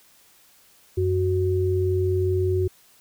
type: tone pair together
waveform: sine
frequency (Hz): 92.5 / 370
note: F#2 / F#4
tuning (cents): 0 / 0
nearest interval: 2 octaves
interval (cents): 2400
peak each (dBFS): -22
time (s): 0.97-2.68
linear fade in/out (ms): 10
effects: white hiss -56 dBFS RMS until 3 s